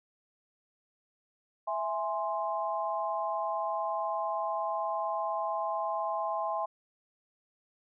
sine chord, E augmented, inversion none, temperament equal, 659.3 / 830.6 / 1046.5 Hz, E5 / G#5 / B#5, 0 / 0 / 0 cents, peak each -34 dBFS, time 1.67-6.66 s, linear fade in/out 10 ms, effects none

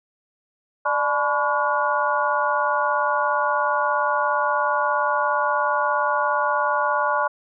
sine tone cluster, 593 / 860 / 1005 / 1122 / 1437 Hz, D5 / A5 / B5 / C#6 / F6, +17 / -40 / +30 / +21 / +49 cents, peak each -25 dBFS, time 0.85-7.28 s, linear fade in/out 10 ms, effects none

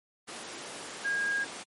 sine tone in noise, 1629 Hz, G#6, 34 cents flat, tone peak -27 dBFS, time 1.04-1.45 s, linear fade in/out 20 ms, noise pink, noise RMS -40 dBFS, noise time 0.27-1.64 s, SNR +10 dB, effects high-pass 300 Hz 12 dB/octave + MP3 48 kbps

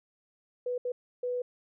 sine tone bursts at uneven times, 493.9 Hz, B4, in tune, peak -29 dBFS, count 3, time 0.66-0.78 / 0.85-0.92 / 1.23-1.42 s, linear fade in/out 5 ms, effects none

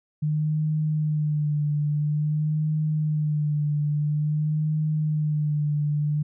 sine tone with vibrato, 151.1 Hz, D3, 50 cents sharp, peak -21 dBFS, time 0.22-6.23 s, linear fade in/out 10 ms, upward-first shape sine, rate 0.49 Hz, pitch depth 37 cents each way, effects none

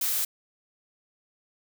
blue noise, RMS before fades -27 dBFS, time 0.01-0.25 s, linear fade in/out 5 ms, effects none

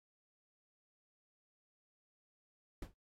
brown noise with exponential decay, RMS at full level -37 dBFS, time 2.82-2.94 s, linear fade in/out 5 ms, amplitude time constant 25 ms, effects AAC 48 kbps

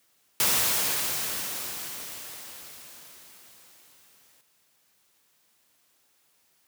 white noise with exponential decay, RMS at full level -22 dBFS, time 0.4-4.41 s, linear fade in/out 1 ms, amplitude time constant 870 ms, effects white hiss -67 dBFS RMS until 6.67 s + high-pass 80 Hz 12 dB/octave

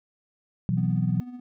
sine chord, B suspended fourth, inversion none, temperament equal, 123.47 / 164.81 / 185 Hz, B2 / E3 / F#3, 0 / 0 / 0 cents, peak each -26 dBFS, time 0.69-1.2 s, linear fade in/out 0 ms
triangle tone with tremolo, 246.9 Hz, B3, in tune, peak -32 dBFS, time 0.77-1.4 s, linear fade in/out 5 ms, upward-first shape sine, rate 16 Hz, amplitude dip 55%
effects none

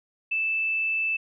sine tone, 2637 Hz, E7, in tune, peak -23 dBFS, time 0.31-1.17 s, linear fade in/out 10 ms, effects none

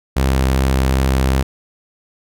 sawtooth tone with vibrato, 66 Hz, C2, 16 cents sharp, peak -9 dBFS, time 0.16-1.43 s, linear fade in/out 10 ms, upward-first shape triangle, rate 2.6 Hz, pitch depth 13 cents each way, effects none

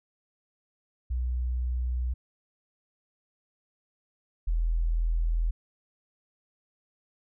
sine tone pair in turn, 61.7 / 41.33 Hz, B1 / E1, -1 / +5 cents, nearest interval perfect fifth, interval 694 cents, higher first, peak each -26 / -23 dBFS, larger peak second, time 1.1-2.14 / 4.47-5.51 s, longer neither, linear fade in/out 10 ms, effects none

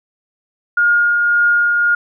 sine tone with tremolo, 1423 Hz, F6, 32 cents sharp, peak -9 dBFS, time 0.77-1.95 s, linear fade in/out 5 ms, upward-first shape triangle, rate 1.8 Hz, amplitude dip 30%, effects none

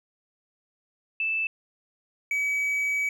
sine / triangle tone pair in turn, 2637 / 2278 Hz, E7 / C#7, 0 / +47 cents, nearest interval minor third, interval 253 cents, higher first, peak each -24 / -22 dBFS, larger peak second, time 1.2-1.47 / 2.31-3.09 s, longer second, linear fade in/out 2 ms, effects none

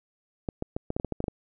clicks, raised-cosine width 2 ms, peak -16 dBFS, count 11, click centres 0.488 / 0.624 / 0.765 / 0.904 / 0.965 / 0.999 / 1.047 / 1.123 / 1.204 / 1.241 / 1.282 s, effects none

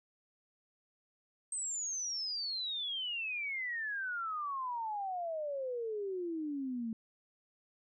sine exponential sweep, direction down, 8372 to 220 Hz, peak -35 dBFS, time 1.52-6.93 s, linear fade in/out 2 ms, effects none

